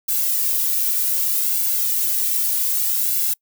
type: noise with flanger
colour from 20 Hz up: violet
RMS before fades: -20 dBFS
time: 0.08-3.34 s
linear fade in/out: 10 ms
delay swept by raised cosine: 1.6 to 2.39 ms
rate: 0.65 Hz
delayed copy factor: -1
effects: noise-tail reverb RT60 0.1 s tail -26 dB re dry